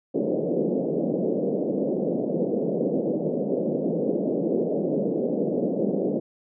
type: band-pass noise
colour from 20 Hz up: white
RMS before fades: -25 dBFS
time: 0.14-6.2 s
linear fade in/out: 10 ms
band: 160 to 560 Hz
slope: 48 dB/octave
effects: none